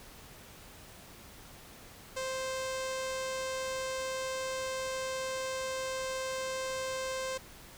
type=tone with low-pass filter; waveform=sawtooth; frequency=523.3 Hz; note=C5; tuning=in tune; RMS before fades=-36 dBFS; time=2.16-7.38 s; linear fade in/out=10 ms; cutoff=7600 Hz; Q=1.7; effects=pink hiss -52 dBFS RMS until 7.77 s